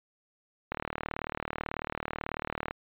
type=click train; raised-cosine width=0.5 ms; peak=-17 dBFS; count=77; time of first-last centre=0.72-2.71 s; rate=38.2 Hz; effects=resampled to 8000 Hz